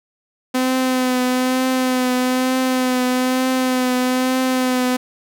sawtooth tone with vibrato, 255.2 Hz, C4, 43 cents flat, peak -12 dBFS, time 0.54-4.97 s, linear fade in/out 10 ms, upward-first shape triangle, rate 1.1 Hz, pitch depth 28 cents each way, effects none

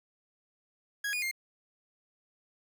40% pulse tone with pitch steps, 1655 / 2454 / 2115 Hz, G#6 / D#7 / C7, -6 / -25 / +18 cents, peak -30 dBFS, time 1.04-1.313 s, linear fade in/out 5 ms, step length 91 ms, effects none

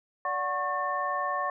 sine tone cluster, 581 / 736 / 1095 / 1791 Hz, D5 / F#5 / C#6 / A6, -19 / -9 / -22 / +30 cents, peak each -35 / -34 / -29 / -36 dBFS, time 0.25-1.5 s, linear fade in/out 2 ms, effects none

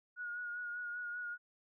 sine tone with vibrato, 1445 Hz, F#6, 41 cents flat, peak -39 dBFS, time 0.16-1.38 s, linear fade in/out 50 ms, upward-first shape sine, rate 5.1 Hz, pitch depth 27 cents each way, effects none

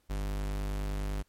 45% pulse tone, 49.85 Hz, G1, 30 cents sharp, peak -31 dBFS, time 0.09-1.23 s, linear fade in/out 20 ms, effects pink hiss -72 dBFS RMS until 1.28 s + MP3 64 kbps

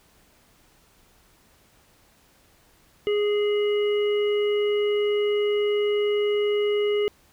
harmonic tone, 415.1 Hz, G#4, 1 cent flat, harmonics 1 / 3 / 5 / 7, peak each -20 / -40 / -36 / -35 dBFS, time 3.07-7.08 s, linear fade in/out 0 ms, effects pink hiss -59 dBFS RMS until 7.32 s

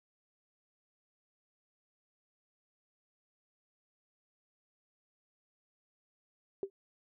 sine tone with exponential decay, 392 Hz, G4, in tune, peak -28 dBFS, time 6.63-6.7 s, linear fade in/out 1 ms, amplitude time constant 15 ms, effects none

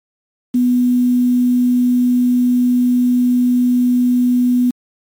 sine tone with quantisation, 246.9 Hz, B3, in tune, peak -10 dBFS, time 0.54-4.71 s, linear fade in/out 10 ms, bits 6, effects MP3 96 kbps

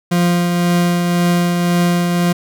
40% pulse tone with tremolo, 174.61 Hz, F3, in tune, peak -10 dBFS, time 0.11-2.33 s, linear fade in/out 10 ms, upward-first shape triangle, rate 1.9 Hz, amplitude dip 35%, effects none

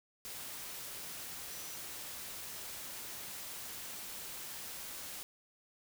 sine tone in noise, 5900 Hz, F#8, 6 cents flat, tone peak -53 dBFS, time 1.51-1.76 s, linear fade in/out 0 ms, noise white, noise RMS -45 dBFS, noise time 0.25-5.23 s, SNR -11 dB, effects none

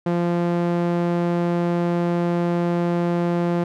sawtooth tone with band-pass filter, 172.9 Hz, F3, 17 cents flat, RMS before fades -21 dBFS, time 0.06-3.64 s, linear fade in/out 5 ms, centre 380 Hz, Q 0.57, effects none

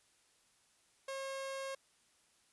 sawtooth tone, 540 Hz, C#5, 45 cents flat, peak -36 dBFS, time 1.08-1.75 s, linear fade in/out 5 ms, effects white hiss -71 dBFS RMS until 2.52 s + resampled to 24000 Hz

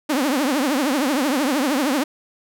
sawtooth tone with vibrato, 277.2 Hz, C#4, in tune, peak -14 dBFS, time 0.09-2.04 s, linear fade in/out 10 ms, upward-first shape triangle, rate 13 Hz, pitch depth 240 cents each way, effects none

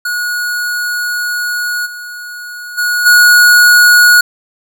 square tone with level steps, 1453 Hz, F#6, 32 cents flat, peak -15 / -25 / -12 / -4 dBFS, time 0.05-4.21 s, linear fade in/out 5 ms, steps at 1.85 / 2.77 / 3.05 s, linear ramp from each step 20 ms, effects none

